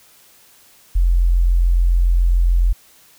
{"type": "tone", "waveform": "sine", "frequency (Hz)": 43.51, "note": "F1", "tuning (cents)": -6, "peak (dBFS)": -11, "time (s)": [0.95, 2.73], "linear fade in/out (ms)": 10, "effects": ["white hiss -50 dBFS RMS until 3.18 s"]}